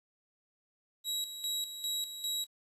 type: tone with tremolo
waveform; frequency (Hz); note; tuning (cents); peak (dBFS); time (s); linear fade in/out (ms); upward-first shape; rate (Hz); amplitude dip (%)
sawtooth; 3864; B7; -39; -29; 1.04-2.47; 50; square; 2.5; 65
effects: resampled to 32000 Hz + 11-bit